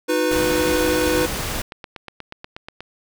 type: chord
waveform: square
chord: B major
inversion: first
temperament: equal with one note detuned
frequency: 311.1 / 363.2 / 493.9 Hz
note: D#4 / F#4 / B4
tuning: 0 / -32 / 0 cents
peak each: -23 / -25 / -21 dBFS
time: 0.08-1.27 s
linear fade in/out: 20 ms
type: noise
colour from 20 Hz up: pink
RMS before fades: -26 dBFS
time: 0.31-1.62 s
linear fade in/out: 5 ms
type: click train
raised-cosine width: 0.3 ms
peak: -18 dBFS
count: 13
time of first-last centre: 1.36-2.806 s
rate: 8.3 Hz
effects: none